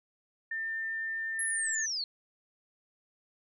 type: tone with pitch glide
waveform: sine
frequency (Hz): 1798 to 1780.4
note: A6 to A6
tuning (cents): +37 to +20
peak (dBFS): -32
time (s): 0.51-1.86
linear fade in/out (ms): 5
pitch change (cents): -17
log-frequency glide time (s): 1.62-1.73
type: linear sweep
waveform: sine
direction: down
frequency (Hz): 10980 to 4186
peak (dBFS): -31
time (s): 1.39-2.04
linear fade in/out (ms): 2
effects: none